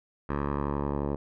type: tone with low-pass filter sweep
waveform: 10% pulse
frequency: 71.4 Hz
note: D2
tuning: 48 cents flat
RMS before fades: -30 dBFS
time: 0.29-1.16 s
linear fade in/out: 5 ms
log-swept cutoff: 1400 to 710 Hz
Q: 2.1
effects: none